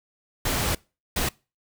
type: noise bursts at uneven times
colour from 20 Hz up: pink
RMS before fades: -25 dBFS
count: 2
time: 0.45-0.75 / 1.16-1.29 s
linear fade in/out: 5 ms
effects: noise-tail reverb RT60 0.3 s tail -24 dB re dry